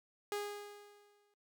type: tone with exponential decay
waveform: sawtooth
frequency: 411.2 Hz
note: G#4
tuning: 17 cents flat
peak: -31 dBFS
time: 0.32-1.34 s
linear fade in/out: 1 ms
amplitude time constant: 220 ms
effects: noise-tail reverb RT60 0.1 s tail -23 dB re dry